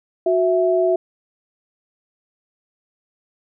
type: tone pair together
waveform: sine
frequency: 367.1 / 659 Hz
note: F#4 / E5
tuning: -14 / -1 cents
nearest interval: minor seventh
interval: 1013 cents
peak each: -17 dBFS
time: 0.26-0.96 s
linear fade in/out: 5 ms
effects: none